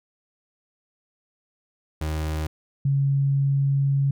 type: tone pair in turn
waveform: 35% pulse / sine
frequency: 77.78 / 138.59 Hz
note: D#2 / C#3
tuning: 0 / 0 cents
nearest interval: minor seventh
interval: 1000 cents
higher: second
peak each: -23 / -18 dBFS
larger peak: second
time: 2.01-2.47 / 2.85-4.11 s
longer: second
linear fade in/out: 5 ms
effects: none